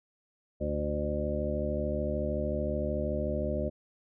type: harmonic tone with a mistuned harmonic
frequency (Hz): 73.42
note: D2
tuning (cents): 0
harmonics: 1 / 2 / 3 / 4 / 5 / 7 / 8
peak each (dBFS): -34 / -39 / -36 / -40 / -38 / -37 / -34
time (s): 0.6-3.7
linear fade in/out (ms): 20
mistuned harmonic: 8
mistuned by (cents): +35
effects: none